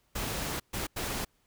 pink noise bursts at uneven times, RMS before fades -34 dBFS, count 3, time 0.15-0.6 / 0.73-0.87 / 0.96-1.25 s, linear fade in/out 10 ms, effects pink hiss -71 dBFS RMS until 1.46 s

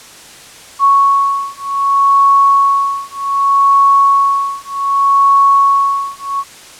sine beating tone pair, 1108.7 / 1109.35 Hz, C#6 / C#6, 0 / +1 cents, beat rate 0.65 Hz, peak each -11 dBFS, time 0.79-6.44 s, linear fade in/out 50 ms, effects white hiss -36 dBFS RMS until 6.79 s + low-pass 9000 Hz 12 dB/octave

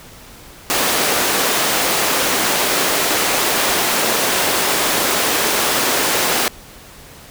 pink high-pass noise, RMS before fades -17 dBFS, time 0.7-6.48 s, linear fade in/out 0 ms, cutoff 350 Hz, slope 12 dB/octave, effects pink hiss -40 dBFS RMS until 7.3 s

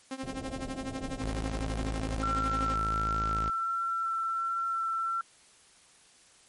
sawtooth tone with tremolo, 264.8 Hz, C4, 21 cents sharp, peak -28 dBFS, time 0.11-2.76 s, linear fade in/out 2 ms, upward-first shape triangle, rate 12 Hz, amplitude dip 95%
pink low-pass noise, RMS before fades -41 dBFS, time 0.23-2.21 s, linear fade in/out 0 ms, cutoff 790 Hz, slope 96 dB/octave
sawtooth tone, 54 Hz, A1, 32 cents flat, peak -28 dBFS, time 1.21-3.5 s, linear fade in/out 10 ms
sine tone with vibrato, 1347 Hz, E6, 37 cents sharp, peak -28 dBFS, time 2.23-5.21 s, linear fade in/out 2 ms, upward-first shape sine, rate 1.4 Hz, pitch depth 9 cents each way
effects white hiss -59 dBFS RMS until 6.48 s + MP3 48 kbps

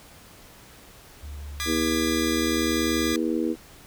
sine tone with pitch glide, 72.2 to 72.7 Hz, D2 to D2, -29 to -17 cents, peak -34 dBFS, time 1.23-3.14 s, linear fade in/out 5 ms, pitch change +12 cents, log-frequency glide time 1.92-2.52 s
15% pulse chord, G# diminished, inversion second, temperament just, 1196.1 / 1661.2 / 1993.5 Hz, D6 / G#6 / B6, +31 / 0 / +16 cents, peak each -26 dBFS, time 1.6-3.16 s, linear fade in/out 0 ms
harmonic tone, 80.4 Hz, E2, 43 cents flat, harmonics 3 / 4 / 5 / 6, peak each -28 / -25 / -31 / -32 dBFS, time 1.65-3.56 s, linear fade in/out 50 ms
effects pink hiss -49 dBFS RMS until 3.86 s

